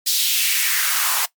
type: noise with high-pass filter sweep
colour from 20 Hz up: white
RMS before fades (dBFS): -19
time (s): 0.06-1.26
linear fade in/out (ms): 10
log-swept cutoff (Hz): 4300 to 860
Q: 2.2
effects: noise-tail reverb RT60 0.1 s tail -18 dB re dry + MP3 96 kbps